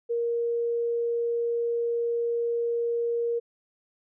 sine tone, 469.4 Hz, A#4, 12 cents sharp, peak -24 dBFS, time 0.09-3.4 s, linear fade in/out 20 ms, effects none

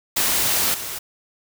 white noise with level steps, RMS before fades -20 / -30 dBFS, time 0.16-0.99 s, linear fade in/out 10 ms, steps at 0.74 s, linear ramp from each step 2 ms, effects none

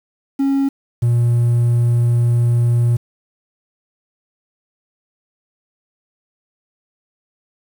triangle tone pair in turn, 274.4 / 119.1 Hz, C#4 / A#2, -17 / +38 cents, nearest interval octave + major second, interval 1445 cents, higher first, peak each -11 / -9 dBFS, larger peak second, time 0.39-0.69 / 1.02-2.97 s, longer second, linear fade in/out 10 ms, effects tanh soft clip ceiling -5 dBFS + 7-bit

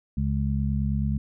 harmonic tone, 69.3 Hz, C#2, in tune, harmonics 1 / 2 / 3, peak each -26 / -27 / -28 dBFS, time 0.17-1.18 s, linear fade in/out 5 ms, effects none

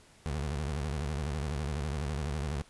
25% pulse tone with vibrato, 73.42 Hz, D2, in tune, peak -28 dBFS, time 0.26-2.62 s, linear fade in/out 0 ms, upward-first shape sine, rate 12 Hz, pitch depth 180 cents each way, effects pink hiss -59 dBFS RMS until 2.69 s + resampled to 24000 Hz

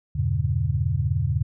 sine chord, E diminished seventh, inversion none, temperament just, 82.41 / 98.89 / 118.67 / 142.4 Hz, E2 / G2 / Bb2 / Db3, 0 / +16 / +31 / +47 cents, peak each -26 dBFS, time 0.15-1.43 s, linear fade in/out 10 ms, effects none

